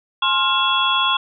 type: tone cluster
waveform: sine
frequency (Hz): 851 / 1059 / 1399 / 2689 / 3356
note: G#5 / C6 / F6 / E7 / G#7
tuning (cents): +42 / +21 / +3 / +34 / +17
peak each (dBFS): -28 / -19 / -24 / -25 / -19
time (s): 0.22-1.17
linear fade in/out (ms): 5
effects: none